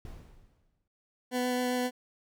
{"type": "noise with exponential decay", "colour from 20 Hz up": "brown", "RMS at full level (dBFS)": -41, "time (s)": [0.05, 0.88], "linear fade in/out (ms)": 2, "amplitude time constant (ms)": 180}
{"type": "tone with vibrato", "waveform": "20% pulse", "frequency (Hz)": 249.3, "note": "B3", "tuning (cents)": 16, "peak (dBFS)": -23, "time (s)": [1.31, 1.91], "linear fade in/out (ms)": 50, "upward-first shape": "sine", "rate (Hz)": 7.5, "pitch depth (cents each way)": 9}
{"effects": []}